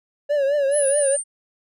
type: tone with vibrato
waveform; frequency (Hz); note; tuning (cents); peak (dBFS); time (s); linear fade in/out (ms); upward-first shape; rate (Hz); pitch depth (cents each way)
triangle; 566; C#5; +36; -15; 0.29-1.17; 20; triangle; 4.7; 100
type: exponential sweep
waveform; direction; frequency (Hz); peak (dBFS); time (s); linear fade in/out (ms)
sine; down; 10300 to 8770; -22; 0.71-1.24; 50
effects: none